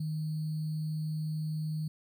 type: tone with sample-and-hold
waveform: sine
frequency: 155.56 Hz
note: D#3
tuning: in tune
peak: -31 dBFS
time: 0-1.88 s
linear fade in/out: 5 ms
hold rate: 4410 Hz
effects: none